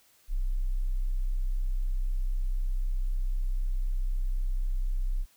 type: tone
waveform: sine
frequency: 31.96 Hz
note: C1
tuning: 40 cents flat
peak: -25 dBFS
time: 0.28-5.26 s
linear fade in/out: 50 ms
effects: white hiss -63 dBFS RMS until 5.36 s